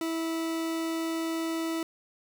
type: tone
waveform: 40% pulse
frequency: 327 Hz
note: E4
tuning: 14 cents flat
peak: -28 dBFS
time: 0.01-1.83 s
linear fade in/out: 2 ms
effects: none